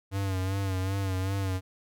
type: tone with vibrato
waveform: square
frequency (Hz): 95.8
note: G2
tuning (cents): -39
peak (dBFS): -28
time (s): 0.11-1.61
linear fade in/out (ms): 50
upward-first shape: sine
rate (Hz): 2.6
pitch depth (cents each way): 53
effects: none